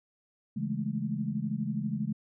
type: chord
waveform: sine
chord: A major seventh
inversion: first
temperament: equal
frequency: 138.59 / 164.81 / 207.7 / 220 Hz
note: C#3 / E3 / G#3 / A3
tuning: 0 / 0 / 0 / 0 cents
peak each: -36 / -37 / -33 / -35 dBFS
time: 0.56-2.13 s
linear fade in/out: 10 ms
effects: none